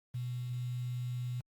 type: tone with quantisation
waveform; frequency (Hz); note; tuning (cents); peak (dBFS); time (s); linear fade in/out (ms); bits
sine; 123.47; B2; 0; -34; 0.14-1.41; 10; 9
effects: Opus 32 kbps